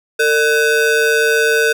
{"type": "ring-modulated tone", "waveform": "square", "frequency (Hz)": 525, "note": "C5", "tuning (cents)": 6, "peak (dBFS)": -9, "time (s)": [0.19, 1.73], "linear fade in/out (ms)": 10, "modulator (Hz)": 977, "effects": []}